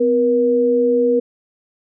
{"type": "tone pair together", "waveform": "sine", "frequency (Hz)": [253.4, 478], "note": ["B3", "A#4"], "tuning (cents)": [45, 43], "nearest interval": "major seventh", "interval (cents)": 1098, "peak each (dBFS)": [-19, -13], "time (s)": [0, 1.2], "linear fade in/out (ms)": 10, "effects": []}